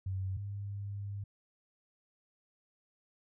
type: tone pair in turn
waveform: sine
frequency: 95 / 100.65 Hz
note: F#2 / G2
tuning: +46 / +46 cents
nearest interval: minor second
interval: 100 cents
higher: second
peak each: -33 / -37 dBFS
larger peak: first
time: 0.06-0.37 / 0.37-1.24 s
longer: second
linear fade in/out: 5 ms
effects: none